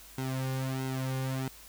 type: tone with flanger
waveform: sawtooth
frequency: 131.6 Hz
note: C3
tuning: 10 cents sharp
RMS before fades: -33 dBFS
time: 0.18-1.48 s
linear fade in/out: 0 ms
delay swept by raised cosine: 1.7 to 3.1 ms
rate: 1.5 Hz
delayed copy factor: -0.85
effects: added 50 Hz sine -57 dBFS peak until 1.68 s + white hiss -52 dBFS RMS until 1.68 s